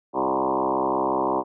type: tone with frequency modulation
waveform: sine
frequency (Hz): 659.3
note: E5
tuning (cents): 0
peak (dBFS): -20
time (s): 0.13-1.44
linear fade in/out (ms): 50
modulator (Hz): 65.7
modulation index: 5.9
effects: none